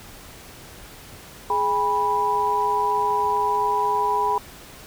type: tone cluster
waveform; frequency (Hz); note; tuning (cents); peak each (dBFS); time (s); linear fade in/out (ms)
sine; 418.9 / 811 / 983; G#4 / G#5 / B5; +15 / -41 / -8; -27 / -26 / -20; 1.5-4.38; 2
effects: pink hiss -43 dBFS RMS until 4.86 s